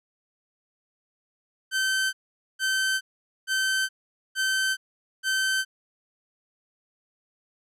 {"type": "tone bursts", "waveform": "sawtooth", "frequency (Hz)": 1543, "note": "G6", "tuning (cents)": -28, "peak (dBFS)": -19, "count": 5, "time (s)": [1.71, 5.65], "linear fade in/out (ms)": 50, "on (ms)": 420, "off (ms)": 460, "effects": ["low-pass 12000 Hz 12 dB/octave"]}